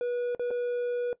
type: tone with dropouts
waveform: triangle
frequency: 486 Hz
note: B4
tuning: 28 cents flat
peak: -25 dBFS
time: 0.01-1.13 s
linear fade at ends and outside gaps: 1 ms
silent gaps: 0.349-0.395 / 0.506-0.511 s
effects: noise-tail reverb RT60 0.1 s tail -17 dB re dry + resampled to 8000 Hz